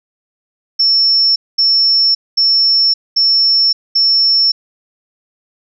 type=tone bursts; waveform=sine; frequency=5400 Hz; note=E8; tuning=41 cents sharp; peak=-8 dBFS; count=5; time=0.79-4.52 s; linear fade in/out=10 ms; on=570 ms; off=220 ms; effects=none